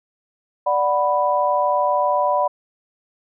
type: chord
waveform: sine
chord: B minor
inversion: first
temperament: equal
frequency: 587.3 / 740 / 987.8 Hz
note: D5 / F#5 / B5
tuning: 0 / 0 / 0 cents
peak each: -20 / -22 / -19 dBFS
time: 0.66-2.48 s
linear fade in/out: 10 ms
effects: none